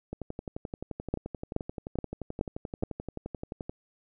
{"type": "two click trains", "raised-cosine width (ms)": 2, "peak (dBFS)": [-14, -22], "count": [5, 42], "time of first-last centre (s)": [[1.14, 2.835], [0.13, 3.695]], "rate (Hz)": [2.36, 11.5], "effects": []}